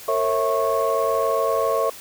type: tone cluster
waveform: sine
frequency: 455.3 / 543 / 655 / 1097 Hz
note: A#4 / C#5 / E5 / C#6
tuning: -41 / -36 / -11 / -18 cents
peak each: -23 dBFS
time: 0.08-1.9 s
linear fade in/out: 5 ms
effects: tanh soft clip ceiling -11 dBFS + white hiss -40 dBFS RMS until 2 s